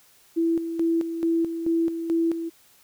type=tone with tremolo; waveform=sine; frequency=331.6 Hz; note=E4; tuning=10 cents sharp; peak=-19 dBFS; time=0.36-2.5 s; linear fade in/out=20 ms; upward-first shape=square; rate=2.3 Hz; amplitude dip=60%; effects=white hiss -57 dBFS RMS until 2.83 s